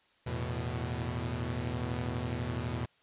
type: chord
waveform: sawtooth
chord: E suspended fourth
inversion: none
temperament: equal with one note detuned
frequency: 82.41 / 111.41 / 123.47 Hz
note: E2 / A2 / B2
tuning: 0 / +22 / 0 cents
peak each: -34 / -34 / -32 dBFS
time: 0.26-2.86 s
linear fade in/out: 10 ms
effects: white hiss -67 dBFS RMS until 3.02 s + resampled to 8000 Hz